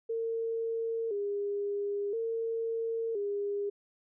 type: tone with vibrato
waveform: sine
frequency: 429.8 Hz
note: A4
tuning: 41 cents flat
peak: -30 dBFS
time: 0.09-3.7 s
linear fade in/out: 10 ms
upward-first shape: square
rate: 0.49 Hz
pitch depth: 100 cents each way
effects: none